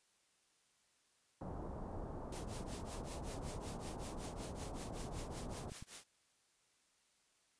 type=low-pass noise; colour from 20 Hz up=pink; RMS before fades=-46 dBFS; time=1.41-5.7 s; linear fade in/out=2 ms; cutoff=1000 Hz; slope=24 dB/octave
type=noise with tremolo; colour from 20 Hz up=white; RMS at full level=-49 dBFS; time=2.32-6.04 s; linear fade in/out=5 ms; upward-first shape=triangle; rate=5.3 Hz; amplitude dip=100%
type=clicks; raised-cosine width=5 ms; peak=-37 dBFS; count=7; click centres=4.753 / 5.12 / 5.189 / 5.436 / 5.527 / 5.719 / 5.825 s
effects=white hiss -75 dBFS RMS until 7.59 s + resampled to 22050 Hz